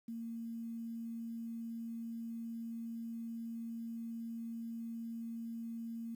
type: tone with quantisation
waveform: sine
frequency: 229.7 Hz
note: A#3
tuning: 25 cents flat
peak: -40 dBFS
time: 0.08-6.15 s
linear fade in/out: 5 ms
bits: 11
effects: none